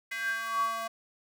square tone with high-pass filter sweep, 226.4 Hz, A3, 50 cents sharp, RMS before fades -32 dBFS, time 0.11-0.88 s, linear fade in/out 10 ms, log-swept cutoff 1900 to 850 Hz, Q 9.9, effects none

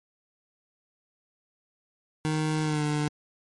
25% pulse tone with pitch glide, 155.2 to 149.39 Hz, D#3 to D3, -4 to +30 cents, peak -21 dBFS, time 2.25-3.08 s, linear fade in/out 0 ms, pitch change -66 cents, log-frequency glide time 2.63-2.82 s, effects MP3 48 kbps

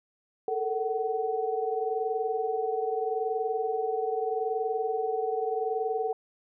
sine tone cluster, 434.2 / 455 / 752 Hz, A4 / A#4 / F#5, -23 / -42 / +28 cents, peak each -31 dBFS, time 0.48-6.13 s, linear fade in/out 2 ms, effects none

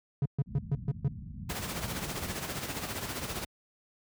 triangle tone bursts, 138.59 Hz, C#3, in tune, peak -22 dBFS, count 6, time 0.22-1.08 s, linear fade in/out 2 ms, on 35 ms, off 130 ms
pink low-pass noise, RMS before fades -40 dBFS, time 0.46-2.35 s, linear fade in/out 20 ms, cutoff 220 Hz, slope 48 dB/octave
pink noise with tremolo, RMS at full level -34 dBFS, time 1.49-3.45 s, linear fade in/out 10 ms, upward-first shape sine, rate 15 Hz, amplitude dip 55%
effects high-pass 60 Hz 12 dB/octave

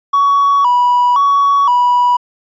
triangle tone with vibrato, 1048 Hz, C6, 2 cents sharp, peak -5 dBFS, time 0.13-2.17 s, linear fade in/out 10 ms, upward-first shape square, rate 0.97 Hz, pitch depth 120 cents each way, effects tanh soft clip ceiling -4 dBFS + resampled to 16000 Hz

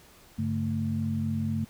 sine tone cluster, 98.8 / 142.7 / 222 Hz, G2 / D3 / A3, +14 / -49 / +16 cents, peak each -31 / -33 / -29 dBFS, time 0.38-1.65 s, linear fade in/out 10 ms, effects pink hiss -55 dBFS RMS until 1.69 s

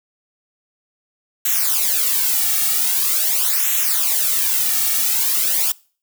blue noise with flanger, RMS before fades -18 dBFS, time 1.45-5.72 s, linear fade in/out 5 ms, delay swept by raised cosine 0.2 to 2 ms, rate 0.44 Hz, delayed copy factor -0.85, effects noise-tail reverb RT60 0.4 s tail -23 dB re dry

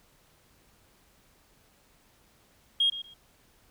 sine tone with echo, 3253 Hz, G#7, 37 cents flat, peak -20 dBFS, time 2.8-2.9 s, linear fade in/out 5 ms, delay 120 ms, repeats 2, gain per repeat -14 dB, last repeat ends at 3.14 s, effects tanh soft clip ceiling -16 dBFS + pink hiss -63 dBFS RMS until 3.7 s

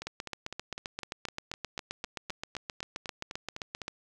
two click trains, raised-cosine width 0.2 ms, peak -18 / -21 dBFS, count 30 / 16, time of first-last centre 0.07-3.881 / 0.02-3.817 s, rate 7.61 / 3.95 Hz, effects none

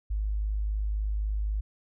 sine tone, 51.91 Hz, G#1, in tune, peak -26 dBFS, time 0.1-1.61 s, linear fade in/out 10 ms, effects none

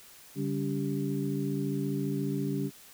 sine tone cluster, 142.9 / 197.6 / 283.8 / 391.9 Hz, D3 / G3 / C#4 / G4, -47 / +14 / +41 / 0 cents, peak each -33 / -34 / -33 / -37 dBFS, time 0.35-2.71 s, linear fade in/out 50 ms, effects white hiss -53 dBFS RMS until 2.93 s

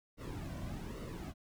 brown noise with flanger, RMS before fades -43 dBFS, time 0.17-1.34 s, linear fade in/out 50 ms, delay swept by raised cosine 1.2 to 2.4 ms, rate 1.2 Hz, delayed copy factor -0.65, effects none

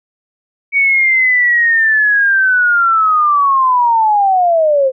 sine linear sweep, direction down, 2253 to 512 Hz, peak -8 dBFS, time 0.72-4.92 s, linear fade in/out 50 ms, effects none

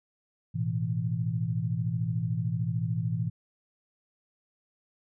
sine chord, A suspended second, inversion none, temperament equal, 110 / 123.47 / 164.81 Hz, A2 / B2 / E3, 0 / 0 / 0 cents, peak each -31 dBFS, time 0.54-3.3 s, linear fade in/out 20 ms, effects none

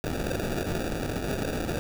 white noise with sample-and-hold, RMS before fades -30 dBFS, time 0.04-1.79 s, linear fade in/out 0 ms, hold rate 1050 Hz, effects none

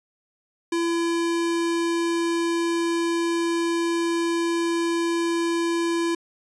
square tone, 337.3 Hz, E4, 40 cents sharp, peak -22 dBFS, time 0.72-6.15 s, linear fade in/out 5 ms, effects resampled to 22050 Hz

